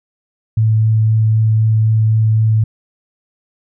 sine tone with vibrato, 110 Hz, A2, in tune, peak -9 dBFS, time 0.57-2.64 s, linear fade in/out 5 ms, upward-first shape triangle, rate 3.9 Hz, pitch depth 9 cents each way, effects none

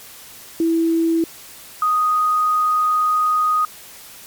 sine tone pair in turn, 329.6 / 1244.4 Hz, E4 / D#6, 0 / 0 cents, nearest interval octave + major seventh, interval 2300 cents, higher second, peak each -14 dBFS, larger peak neither, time 0.6-1.24 / 1.82-3.65 s, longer second, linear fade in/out 2 ms, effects white hiss -40 dBFS RMS until 4.26 s + MP3 96 kbps

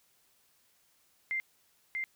sine tone with echo, 2093 Hz, C7, in tune, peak -30 dBFS, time 1.31-1.4 s, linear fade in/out 0 ms, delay 640 ms, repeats 1, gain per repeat -2 dB, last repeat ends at 2.04 s, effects white hiss -69 dBFS RMS until 2.15 s

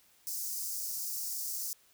white high-pass noise, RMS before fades -37 dBFS, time 0.27-1.73 s, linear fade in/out 0 ms, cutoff 4900 Hz, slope 48 dB/octave, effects white hiss -65 dBFS RMS until 1.93 s

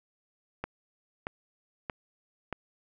click train, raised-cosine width 0.5 ms, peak -18 dBFS, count 4, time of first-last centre 0.64-2.527 s, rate 1.59 Hz, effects none

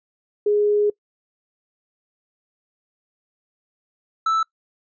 sine / triangle tone pair in turn, 415.3 / 1318.5 Hz, G#4 / E6, 0 / 0 cents, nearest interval octave + minor sixth, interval 2000 cents, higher second, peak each -15 dBFS, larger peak neither, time 0.46-0.9 / 4.26-4.43 s, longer first, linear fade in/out 5 ms, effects noise-tail reverb RT60 0.1 s tail -23 dB re dry + resampled to 16000 Hz

